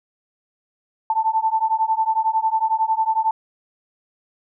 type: beating tone pair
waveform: sine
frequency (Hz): 880 / 891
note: A5 / A5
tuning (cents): 0 / +22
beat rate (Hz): 11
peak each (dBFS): -20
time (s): 1.1-3.31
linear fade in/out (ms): 2
effects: none